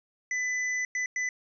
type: tone bursts at uneven times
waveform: square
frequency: 2000 Hz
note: B6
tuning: 21 cents sharp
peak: -28 dBFS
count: 3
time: 0.31-0.85 / 0.95-1.06 / 1.16-1.29 s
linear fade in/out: 2 ms
effects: resampled to 16000 Hz